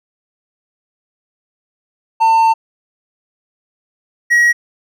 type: tone pair in turn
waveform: triangle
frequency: 899 / 1904.9 Hz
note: A5 / A#6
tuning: +37 / +37 cents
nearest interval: octave + minor second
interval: 1300 cents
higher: second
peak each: -6 dBFS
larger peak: neither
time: 2.2-2.54 / 4.3-4.53 s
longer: first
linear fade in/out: 20 ms
effects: none